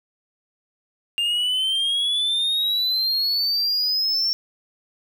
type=exponential sweep; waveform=triangle; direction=up; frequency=2794 to 5470 Hz; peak=-18 dBFS; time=1.18-4.33 s; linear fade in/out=0 ms; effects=none